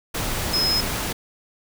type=tone in noise; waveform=sine; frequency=5130 Hz; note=E8; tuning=48 cents flat; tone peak=-19 dBFS; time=0.53-0.81 s; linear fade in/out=10 ms; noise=pink; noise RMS=-26 dBFS; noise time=0.14-1.13 s; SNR=+4 dB; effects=none